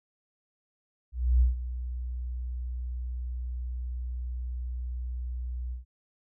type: tone with ADSR envelope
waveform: sine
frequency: 61.5 Hz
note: B1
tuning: 7 cents flat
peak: -17 dBFS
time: 1.12-5.85 s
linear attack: 290 ms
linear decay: 140 ms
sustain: -14 dB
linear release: 130 ms
effects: none